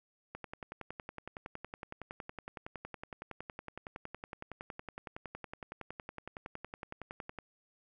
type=click train; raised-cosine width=0.5 ms; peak=-27 dBFS; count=77; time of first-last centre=0.35-7.387 s; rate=10.8 Hz; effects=none